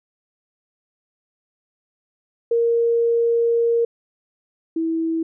sine tone pair in turn, 466.2 / 326.2 Hz, A#4 / E4, 0 / -18 cents, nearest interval tritone, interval 618 cents, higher first, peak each -15 / -19 dBFS, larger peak first, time 2.51-3.85 / 4.76-5.23 s, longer first, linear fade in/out 5 ms, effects none

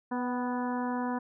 harmonic tone with a mistuned harmonic, 246.9 Hz, B3, in tune, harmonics 1 / 2 / 3 / 4 / 5 / 6 / 7, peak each -31 / -39 / -38 / -36 / -47 / -44 / -47 dBFS, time 0.11-1.19 s, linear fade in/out 10 ms, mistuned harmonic 3, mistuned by +26 cents, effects none

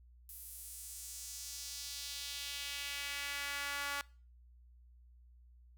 sawtooth tone with high-pass filter sweep, 284.1 Hz, C#4, 43 cents sharp, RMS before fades -43 dBFS, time 0.29-4.01 s, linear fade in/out 0 ms, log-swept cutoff 12000 to 1300 Hz, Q 1.5, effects noise-tail reverb RT60 0.4 s tail -23 dB re dry + added 60 Hz sine -58 dBFS peak until 5.77 s

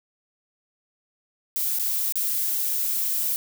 violet noise with dropouts, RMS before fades -25 dBFS, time 1.56-3.36 s, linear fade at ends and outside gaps 0 ms, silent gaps 1.787-1.796 / 2.123-2.156 s, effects none

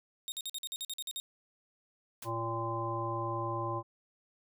sawtooth tone bursts, 3709 Hz, A#7, 9 cents flat, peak -33 dBFS, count 11, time 0.28-1.2 s, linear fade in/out 0 ms, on 40 ms, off 48 ms
white noise with exponential decay, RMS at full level -39 dBFS, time 2.22-2.32 s, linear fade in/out 5 ms, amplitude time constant 21 ms
harmonic tone, 114.7 Hz, A#2, 28 cents flat, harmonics 1 / 3 / 5 / 7 / 9, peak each -38 / -39 / -41 / -42 / -36 dBFS, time 2.24-3.83 s, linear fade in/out 50 ms
effects none

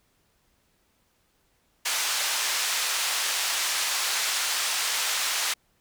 white band-pass noise, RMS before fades -27 dBFS, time 1.85-5.54 s, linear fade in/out 10 ms, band 890 to 7100 Hz, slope 12 dB/octave, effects pink hiss -68 dBFS RMS until 5.8 s

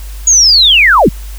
sine linear sweep, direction down, 6810 to 116.54 Hz, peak -3 dBFS, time 0.27-1.09 s, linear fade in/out 5 ms, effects added 50 Hz sine -22 dBFS peak until 1.38 s + white hiss -36 dBFS RMS until 1.38 s

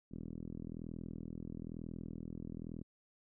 5% pulse tone with low-pass filter, 41.06 Hz, E1, 6 cents flat, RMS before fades -45 dBFS, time 0.11-2.83 s, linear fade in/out 10 ms, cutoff 240 Hz, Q 1.5, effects none

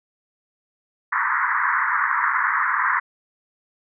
pink band-pass noise, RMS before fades -21 dBFS, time 1.12-3 s, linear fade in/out 10 ms, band 950 to 2000 Hz, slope 96 dB/octave, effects none

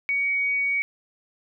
sine tone, 2249 Hz, C#7, 24 cents sharp, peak -21 dBFS, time 0.09-0.82 s, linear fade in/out 0 ms, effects none

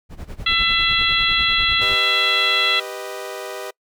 brown noise with tremolo, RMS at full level -29 dBFS, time 0.09-1.98 s, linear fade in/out 50 ms, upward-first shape sine, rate 10 Hz, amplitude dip 85%
harmonic tone, 670 Hz, E5, 28 cents sharp, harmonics 2 / 3 / 4 / 5 / 6, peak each -24 / -22 / -22 / -19 / -24 dBFS, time 0.46-2.8 s, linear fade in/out 5 ms
sawtooth chord, G augmented, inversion none, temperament equal, 392 / 493.9 / 622.3 Hz, G4 / B4 / D#5, 0 / 0 / 0 cents, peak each -29 dBFS, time 1.81-3.71 s, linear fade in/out 10 ms
effects noise-tail reverb RT60 0.1 s tail -26 dB re dry

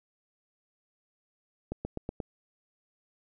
accelerating click train, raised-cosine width 2 ms, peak -20 dBFS, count 5, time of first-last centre 1.72-2.202 s, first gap 130 ms, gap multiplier 0.95, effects none

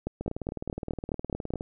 two click trains, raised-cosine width 2 ms, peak -20 / -16 dBFS, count 28 / 8, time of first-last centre 0.21-1.609 / 0.07-1.538 s, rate 19.3 / 4.77 Hz, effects none

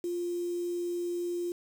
sine tone with quantisation, 349.2 Hz, F4, in tune, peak -30 dBFS, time 0.04-1.52 s, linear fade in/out 2 ms, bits 8, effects none

